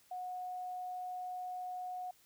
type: tone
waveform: sine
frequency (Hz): 730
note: F#5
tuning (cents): -24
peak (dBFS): -39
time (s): 0.11-2.11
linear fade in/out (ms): 5
effects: white hiss -67 dBFS RMS until 2.25 s